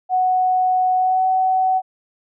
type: tone with pitch glide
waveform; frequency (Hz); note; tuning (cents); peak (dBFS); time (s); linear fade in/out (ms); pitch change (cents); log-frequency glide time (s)
sine; 740 to 751.6; F#5 to F#5; 0 to +27; -14; 0.09-1.82; 50; +27; 0.96-1.25
effects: none